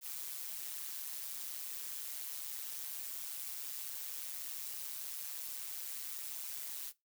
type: noise with amplitude modulation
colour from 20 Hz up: blue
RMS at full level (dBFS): -40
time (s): 0.01-6.93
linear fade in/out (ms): 50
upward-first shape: sine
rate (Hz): 140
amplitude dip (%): 75
effects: noise-tail reverb RT60 0.2 s tail -20 dB re dry